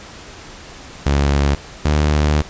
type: tone pair in turn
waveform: sawtooth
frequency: 70.7 / 74.78 Hz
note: C#2 / D2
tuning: +35 / +32 cents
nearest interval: minor second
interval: 97 cents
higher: second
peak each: -9 dBFS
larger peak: neither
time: 1.06-1.55 / 1.85-2.42 s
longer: second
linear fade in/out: 5 ms
effects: pink hiss -37 dBFS RMS until 2.49 s + resampled to 16000 Hz